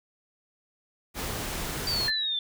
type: noise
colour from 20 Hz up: pink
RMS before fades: -33 dBFS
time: 1.14-2.11 s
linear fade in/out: 50 ms
type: exponential sweep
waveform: sine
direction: down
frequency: 4699 to 3500 Hz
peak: -26 dBFS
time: 1.87-2.39 s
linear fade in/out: 2 ms
type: tone with exponential decay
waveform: sine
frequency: 1760 Hz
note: A6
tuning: in tune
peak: -24 dBFS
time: 2.08-2.39 s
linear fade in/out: 1 ms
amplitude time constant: 67 ms
effects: none